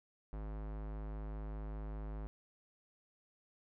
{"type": "tone with low-pass filter", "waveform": "square", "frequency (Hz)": 52.5, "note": "G#1", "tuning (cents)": 19, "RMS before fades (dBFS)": -43, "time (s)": [0.33, 2.27], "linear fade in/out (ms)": 0, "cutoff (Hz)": 1200, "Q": 0.85, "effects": []}